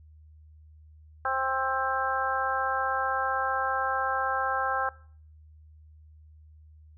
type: harmonic tone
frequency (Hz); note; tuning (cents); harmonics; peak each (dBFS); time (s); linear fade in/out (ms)
264.4; C4; +18; 2 / 3 / 4 / 5 / 6; -35 / -30 / -32 / -30 / -33; 1.25-4.89; 2
effects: noise-tail reverb RT60 0.5 s tail -21 dB re dry + added 77 Hz sine -50 dBFS peak until 6.97 s